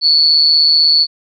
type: tone with amplitude modulation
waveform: sine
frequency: 4435 Hz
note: C#8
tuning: in tune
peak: -4 dBFS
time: 0.01-1.07 s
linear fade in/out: 50 ms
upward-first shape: sine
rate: 156 Hz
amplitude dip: 75%
effects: none